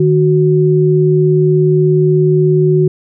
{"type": "tone pair together", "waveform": "sine", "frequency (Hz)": [153.34, 370], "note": ["D#3", "F#4"], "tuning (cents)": [-25, 0], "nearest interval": "octave + minor third", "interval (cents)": 1525, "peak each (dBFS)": -10, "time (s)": [0, 2.88], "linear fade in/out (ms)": 5, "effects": []}